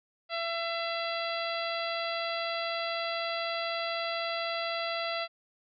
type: harmonic tone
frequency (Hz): 672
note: E5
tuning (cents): +33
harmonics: 1 / 2 / 3 / 4 / 5 / 6 / 7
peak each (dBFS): -34 / -37 / -39 / -40 / -41 / -42 / -42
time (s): 0.29-5.28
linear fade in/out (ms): 50
effects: none